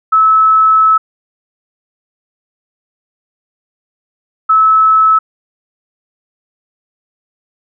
sine tone pair in turn, 1300 / 1300 Hz, E6 / E6, -24 / -24 cents, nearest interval unison, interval 0 cents, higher neither, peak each -5 dBFS, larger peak neither, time 0.12-0.98 / 4.49-5.19 s, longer first, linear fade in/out 10 ms, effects none

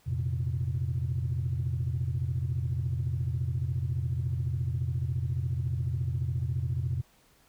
sine chord, F suspended fourth, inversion none, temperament equal, 87.31 / 116.54 / 130.81 Hz, F2 / Bb2 / C3, 0 / 0 / 0 cents, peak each -31 / -32 / -30 dBFS, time 0.06-7.02 s, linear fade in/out 20 ms, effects tanh soft clip ceiling -21 dBFS + pink hiss -63 dBFS RMS until 7.48 s

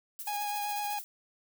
violet noise with tremolo, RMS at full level -39 dBFS, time 0.19-1.04 s, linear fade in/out 0 ms, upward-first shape sine, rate 14 Hz, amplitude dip 65%
45% pulse tone with vibrato, 826 Hz, G#5, 10 cents flat, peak -32 dBFS, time 0.27-0.99 s, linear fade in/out 5 ms, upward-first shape triangle, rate 7.9 Hz, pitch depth 16 cents each way
effects none

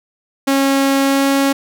sawtooth tone with pitch glide, 273.5 to 275.2 Hz, C#4 to C#4, -23 to -12 cents, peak -8 dBFS, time 0.47-1.53 s, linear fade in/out 10 ms, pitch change +11 cents, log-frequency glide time 1-1.28 s, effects none

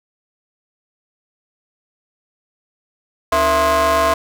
40% pulse ring-modulated tone, 196 Hz, G3, in tune, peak -9 dBFS, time 3.32-4.14 s, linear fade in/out 5 ms, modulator 858 Hz, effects none

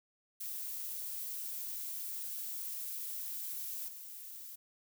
violet noise with level steps, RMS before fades -41 / -48 dBFS, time 0.4-4.56 s, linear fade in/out 10 ms, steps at 3.88 s, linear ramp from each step 5 ms, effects none

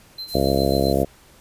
triangle tone with tremolo, 4100 Hz, C8, 36 cents flat, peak -27 dBFS, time 0.18-0.93 s, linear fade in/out 5 ms, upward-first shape sine, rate 7.5 Hz, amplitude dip 75%
violet noise, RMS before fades -36 dBFS, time 0.27-1.04 s, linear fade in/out 20 ms
harmonic tone, 68 Hz, C#2, 33 cents flat, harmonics 1 / 2 / 3 / 4 / 5 / 6 / 7 / 8 / 9 / 10, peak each -26 / -26 / -26 / -26 / -26 / -26 / -26 / -26 / -26 / -26 dBFS, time 0.34-1.05 s, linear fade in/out 10 ms
effects pink hiss -51 dBFS RMS until 1.4 s + resampled to 32000 Hz

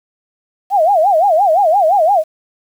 sine tone with vibrato, 715 Hz, F5, 41 cents sharp, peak -8 dBFS, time 0.7-2.24 s, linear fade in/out 50 ms, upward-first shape sine, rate 5.8 Hz, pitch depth 250 cents each way, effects 7-bit

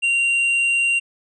sine tone with tanh clipping, 2765 Hz, F7, 18 cents flat, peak -17 dBFS, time 0.02-1 s, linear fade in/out 20 ms, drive 6 dB, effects resampled to 22050 Hz

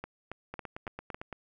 two click trains, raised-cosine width 0.5 ms, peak -23 / -24 dBFS, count 5 / 8, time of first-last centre 0.04-1.145 / 0.54-1.327 s, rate 3.62 / 8.89 Hz, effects none

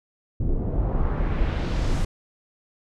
brown noise with low-pass filter sweep, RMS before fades -23 dBFS, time 0.4-2.05 s, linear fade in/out 5 ms, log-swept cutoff 320 to 9500 Hz, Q 1.1, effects none

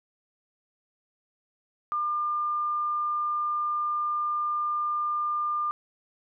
sine tone, 1200 Hz, D6, 37 cents sharp, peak -25 dBFS, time 1.92-5.71 s, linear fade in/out 0 ms, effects none

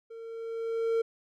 triangle tone with level ramp, 455.7 Hz, A#4, 39 cents flat, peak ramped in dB -40 to -21 dBFS, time 0.1-1.02 s, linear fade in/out 10 ms, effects none

